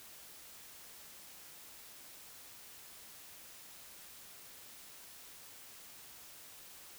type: silence
effects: white hiss -54 dBFS RMS until 6.98 s